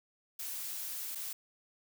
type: noise with dropouts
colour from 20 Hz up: blue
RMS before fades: -40 dBFS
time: 0.39-1.33 s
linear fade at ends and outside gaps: 5 ms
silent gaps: 1.15-1.154 s
effects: none